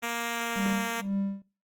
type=tone with pitch glide; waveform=5% pulse; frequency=234 to 231.4 Hz; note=A#3 to A#3; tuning=+7 to -13 cents; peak=-18 dBFS; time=0.02-1.02 s; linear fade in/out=20 ms; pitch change=-20 cents; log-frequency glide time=0.28-0.82 s
type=tone with tremolo; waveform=triangle; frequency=197.2 Hz; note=G3; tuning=11 cents sharp; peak=-24 dBFS; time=0.56-1.42 s; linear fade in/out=2 ms; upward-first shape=sine; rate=2 Hz; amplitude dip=95%
effects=noise-tail reverb RT60 0.3 s tail -17 dB re dry + Opus 24 kbps